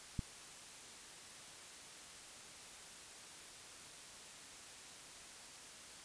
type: click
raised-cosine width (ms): 5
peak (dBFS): -25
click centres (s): 0.192
effects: white hiss -54 dBFS RMS until 6.04 s + resampled to 22050 Hz